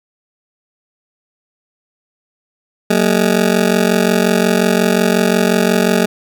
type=ring-modulated tone; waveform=20% pulse; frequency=208.2 Hz; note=G#3; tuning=5 cents sharp; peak=-3 dBFS; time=2.9-6.06 s; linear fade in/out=5 ms; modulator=22.8 Hz; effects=none